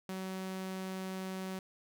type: tone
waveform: sawtooth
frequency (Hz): 188.5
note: F#3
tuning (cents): +32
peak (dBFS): -34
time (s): 0.09-1.59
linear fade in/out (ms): 2
effects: none